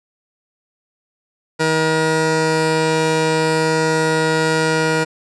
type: tone pair together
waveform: 15% pulse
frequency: 158.9 / 476.6 Hz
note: D#3 / A#4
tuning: +37 / +38 cents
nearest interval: octave + perfect fifth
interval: 1901 cents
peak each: -12 dBFS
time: 1.59-5.05 s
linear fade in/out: 20 ms
effects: resampled to 22050 Hz